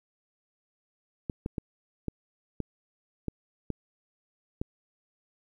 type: clicks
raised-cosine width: 3 ms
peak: -18 dBFS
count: 8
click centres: 1.298 / 1.461 / 1.582 / 2.083 / 2.603 / 3.283 / 3.703 / 4.615 s
effects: 10-bit